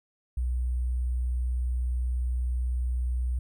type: tone with sample-and-hold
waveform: sine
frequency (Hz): 61.74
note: B1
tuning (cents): 0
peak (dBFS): -25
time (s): 0.37-3.39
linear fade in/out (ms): 5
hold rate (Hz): 8820
effects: none